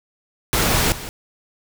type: noise with echo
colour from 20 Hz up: pink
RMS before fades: -18 dBFS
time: 0.53-0.92 s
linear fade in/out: 0 ms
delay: 170 ms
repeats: 1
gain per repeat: -14 dB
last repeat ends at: 1.09 s
effects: none